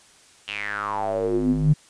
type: tone with band-pass filter sweep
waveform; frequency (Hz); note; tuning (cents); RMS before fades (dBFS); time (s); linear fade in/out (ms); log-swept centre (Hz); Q
square; 51.5; G#1; -14; -23; 0.47-1.74; 20; 3000 to 140; 7.4
effects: white hiss -53 dBFS RMS until 1.89 s + resampled to 22050 Hz